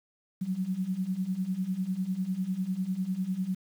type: beating tone pair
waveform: sine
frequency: 180.6 / 190.6 Hz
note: F#3 / G3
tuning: -42 / -48 cents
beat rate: 10 Hz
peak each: -33 / -30 dBFS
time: 0.41-3.55 s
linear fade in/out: 10 ms
effects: 9-bit